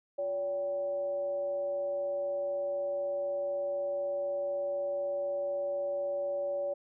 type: tone with frequency modulation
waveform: sine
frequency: 569 Hz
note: C#5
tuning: 45 cents sharp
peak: -30 dBFS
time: 0.18-6.74 s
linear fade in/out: 10 ms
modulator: 214 Hz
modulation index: 0.3
effects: none